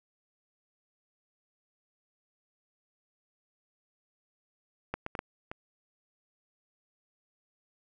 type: clicks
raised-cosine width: 0.5 ms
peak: -17 / -20 / -21 / -17 / -23 dBFS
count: 5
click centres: 4.94 / 5.064 / 5.152 / 5.191 / 5.515 s
effects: none